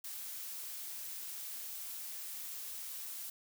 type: noise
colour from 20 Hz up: blue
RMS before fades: -44 dBFS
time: 0.04-3.3 s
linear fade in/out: 5 ms
effects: none